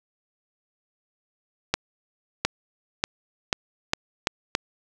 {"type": "accelerating click train", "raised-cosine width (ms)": 0.2, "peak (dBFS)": -3, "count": 7, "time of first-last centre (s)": [1.74, 4.551], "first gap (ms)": 710, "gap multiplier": 0.83, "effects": []}